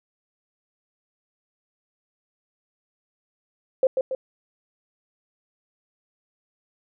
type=tone with echo; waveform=sine; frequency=523.3 Hz; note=C5; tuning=in tune; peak=-14 dBFS; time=3.83-3.87 s; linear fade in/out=2 ms; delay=140 ms; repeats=2; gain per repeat=-5 dB; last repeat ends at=4.15 s; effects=none